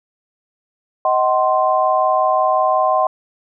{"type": "chord", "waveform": "sine", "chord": "C diminished", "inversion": "first", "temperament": "just", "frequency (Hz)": [627.9, 753.5, 1046.5], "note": ["Eb5", "Gb5", "C6"], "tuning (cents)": [16, 31, 0], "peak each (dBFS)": -17, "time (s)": [1.05, 3.07], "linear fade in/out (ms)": 2, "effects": []}